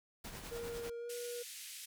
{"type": "noise with tremolo", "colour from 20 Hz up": "pink", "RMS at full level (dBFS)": -46, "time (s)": [0.24, 0.9], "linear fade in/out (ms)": 5, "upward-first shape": "sine", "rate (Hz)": 10, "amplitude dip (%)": 45}
{"type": "tone with pitch glide", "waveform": "triangle", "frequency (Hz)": [469.6, 480.9], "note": ["A#4", "B4"], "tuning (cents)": [13, -46], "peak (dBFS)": -39, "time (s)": [0.51, 1.43], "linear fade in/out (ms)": 10, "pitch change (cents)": 41, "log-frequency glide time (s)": [0.98, 1.14]}
{"type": "band-pass noise", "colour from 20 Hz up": "white", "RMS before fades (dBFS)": -49, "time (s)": [1.09, 1.86], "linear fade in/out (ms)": 10, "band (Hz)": [2000, 12000], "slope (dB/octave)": 24}
{"effects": []}